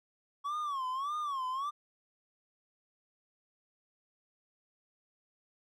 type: tone with vibrato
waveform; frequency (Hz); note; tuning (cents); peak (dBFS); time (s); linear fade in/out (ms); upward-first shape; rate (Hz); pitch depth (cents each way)
triangle; 1114; C#6; +8; -31; 0.44-1.71; 20; sine; 1.7; 160
effects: none